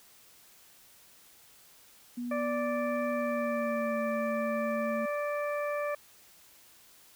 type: tone with pitch glide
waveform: sine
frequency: 242.4 to 226.2 Hz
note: B3 to A3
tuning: -32 to +48 cents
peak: -33 dBFS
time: 2.17-5.06 s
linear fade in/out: 10 ms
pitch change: -120 cents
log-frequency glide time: 3.11-4 s
type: harmonic tone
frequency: 586 Hz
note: D5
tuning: 4 cents flat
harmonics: 1 / 2 / 3 / 4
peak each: -31 / -37 / -41 / -43 dBFS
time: 2.31-5.95 s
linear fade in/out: 5 ms
effects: white hiss -58 dBFS RMS until 7.15 s